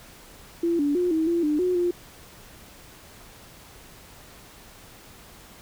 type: tone with pitch steps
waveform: sine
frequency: 339 / 288.2 / 356.6 / 319.6 / 340.6 / 299.8 / 363 / 351.5 Hz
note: E4 / D4 / F4 / D#4 / F4 / D4 / F#4 / F4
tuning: +49 / -33 / +36 / +47 / -43 / +36 / -33 / +11 cents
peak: -20 dBFS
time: 0.63-1.91 s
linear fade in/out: 5 ms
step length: 160 ms
effects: pink hiss -48 dBFS RMS until 5.61 s